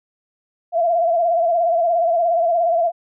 sine tone with vibrato, 680 Hz, F5, 46 cents flat, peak -14 dBFS, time 0.72-2.92 s, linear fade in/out 50 ms, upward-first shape sine, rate 17 Hz, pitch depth 70 cents each way, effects none

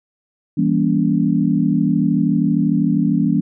sine chord, E diminished seventh, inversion none, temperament just, 164.81 / 197.78 / 237.3 / 284.8 Hz, E3 / G3 / Bb3 / Db4, 0 / +16 / +31 / +47 cents, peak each -19 dBFS, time 0.57-3.41 s, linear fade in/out 10 ms, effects none

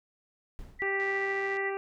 brown noise with exponential decay, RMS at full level -41 dBFS, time 0.59-1.1 s, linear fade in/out 0 ms, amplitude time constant 110 ms
sine tone with tremolo, 1961 Hz, B6, 13 cents flat, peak -29 dBFS, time 0.79-1.71 s, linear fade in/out 20 ms, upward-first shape sine, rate 14 Hz, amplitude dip 30%
harmonic tone, 392 Hz, G4, in tune, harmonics 1 / 2 / 3 / 4 / 5 / 6 / 7, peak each -32 / -38 / -42 / -44 / -46 / -48 / -49 dBFS, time 0.82-1.77 s, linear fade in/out 0 ms
click train, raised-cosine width 0.2 ms, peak -33 dBFS, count 67, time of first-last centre 1-1.569 s, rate 116 Hz
effects none

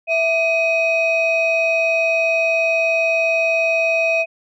sine tone pair together, 659 / 2516 Hz, E5 / D#7, -1 / +19 cents, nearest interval octave + major seventh, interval 2320 cents, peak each -16 dBFS, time 0.07-4.26 s, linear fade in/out 50 ms, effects tanh soft clip ceiling -10 dBFS

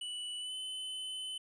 square tone with pitch glide, 2960 to 3033 Hz, F#7 to F#7, 0 to +42 cents, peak -39 dBFS, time 0.01-1.38 s, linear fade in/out 5 ms, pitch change +42 cents, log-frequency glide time 0.39-0.54 s, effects resampled to 22050 Hz

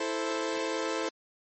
sawtooth chord, A minor, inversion second, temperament equal, 329.6 / 440 / 523.3 Hz, E4 / A4 / C5, 0 / 0 / 0 cents, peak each -30 dBFS, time 0-1.09 s, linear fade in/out 5 ms, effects MP3 32 kbps

